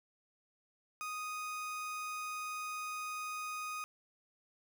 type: tone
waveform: 30% pulse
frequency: 1244.5 Hz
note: D#6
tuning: in tune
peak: -36 dBFS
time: 1.01-3.84 s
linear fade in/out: 0 ms
effects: none